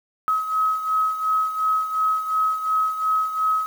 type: beating tone pair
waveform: sine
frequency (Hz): 1276 / 1278.8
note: D#6 / D#6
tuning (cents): +43 / +47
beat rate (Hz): 2.8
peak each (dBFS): -20 / -26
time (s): 0.28-3.66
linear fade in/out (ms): 0
effects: 7-bit